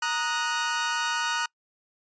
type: chord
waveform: sawtooth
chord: D# minor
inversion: second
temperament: equal with one note detuned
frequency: 932.3 / 1244.5 / 1469.8 Hz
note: A#5 / D#6 / F#6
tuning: 0 / 0 / -12 cents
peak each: -26 / -28 / -25 dBFS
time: 0.02-1.46 s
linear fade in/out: 5 ms
effects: noise-tail reverb RT60 0.1 s tail -26 dB re dry + resampled to 16000 Hz